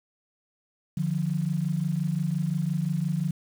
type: tone pair together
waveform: sine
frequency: 150 / 175.75 Hz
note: D3 / F3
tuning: +37 / +11 cents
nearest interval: minor third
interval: 274 cents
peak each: -27 dBFS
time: 0.97-3.31 s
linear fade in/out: 5 ms
effects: 8-bit